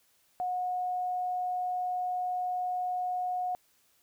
sine tone, 727 Hz, F#5, 31 cents flat, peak -29 dBFS, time 0.4-3.55 s, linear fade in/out 0 ms, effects white hiss -68 dBFS RMS until 4.02 s

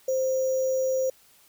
sine tone with sample-and-hold, 523.3 Hz, C5, in tune, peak -22 dBFS, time 0.08-1.1 s, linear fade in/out 5 ms, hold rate 6300 Hz, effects white hiss -58 dBFS RMS until 1.48 s

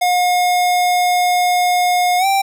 square tone with pitch glide, 718 to 783 Hz, F5 to G5, +48 to -2 cents, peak -13 dBFS, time 0.01-2.42 s, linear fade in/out 10 ms, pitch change +150 cents, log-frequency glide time 2.18-2.26 s, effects none

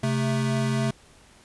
square tone pair together, 132.74 / 220 Hz, C3 / A3, +25 / 0 cents, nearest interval major sixth, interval 875 cents, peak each -25 / -27 dBFS, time 0.03-0.91 s, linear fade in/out 5 ms, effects pink hiss -54 dBFS RMS until 1.44 s + resampled to 24000 Hz

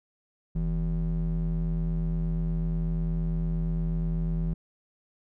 triangle ring-modulated tone, 103.83 Hz, G#2, in tune, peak -20 dBFS, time 0.55-4.54 s, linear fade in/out 10 ms, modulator 59.6 Hz, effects none

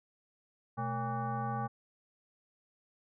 sine tone with frequency modulation, 466.2 Hz, A#4, in tune, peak -32 dBFS, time 0.77-1.68 s, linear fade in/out 20 ms, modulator 342 Hz, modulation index 2.1, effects none

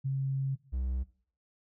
sine / triangle tone pair in turn, 135.2 / 63.81 Hz, C#3 / C2, -43 / -43 cents, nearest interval octave + minor second, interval 1300 cents, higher first, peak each -28 dBFS, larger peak neither, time 0.04-0.56 / 0.72-1.04 s, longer first, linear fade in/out 20 ms, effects noise-tail reverb RT60 0.5 s tail -18 dB re dry

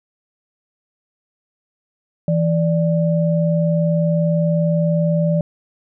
sine tone pair together, 164.9 / 587.6 Hz, E3 / D5, +1 / +1 cents, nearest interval octave + minor seventh, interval 2200 cents, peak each -15 / -20 dBFS, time 2.28-5.41 s, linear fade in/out 2 ms, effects none

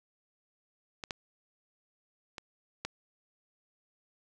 clicks, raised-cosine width 0.2 ms, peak -21 / -17 / -23 / -17 dBFS, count 4, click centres 1.038 / 1.108 / 2.382 / 2.85 s, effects none

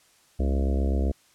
harmonic tone, 67.9 Hz, C#2, 35 cents flat, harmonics 1 / 3 / 4 / 5 / 6 / 7 / 8 / 9 / 10, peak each -22 / -32 / -34 / -36 / -38 / -39 / -40 / -41 / -42 dBFS, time 0.39-1.12 s, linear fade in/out 10 ms, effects white hiss -60 dBFS RMS until 1.34 s + low-pass 10000 Hz 12 dB/octave

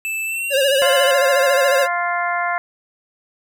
square tone with pitch glide, 2637 to 2977 Hz, E7 to F#7, 0 to +10 cents, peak -22 dBFS, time 0.05-1.11 s, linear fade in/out 0 ms, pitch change +210 cents, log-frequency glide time 0.25-0.9 s
square tone with vibrato, 548 Hz, C#5, 20 cents flat, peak -15 dBFS, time 0.5-1.88 s, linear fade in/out 50 ms, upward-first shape sine, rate 14 Hz, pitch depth 76 cents each way
harmonic tone, 349.2 Hz, F4, in tune, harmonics 2 / 3 / 4 / 5 / 6, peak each -22 / -24 / -25 / -26 / -27 dBFS, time 0.82-2.58 s, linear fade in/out 0 ms
effects none

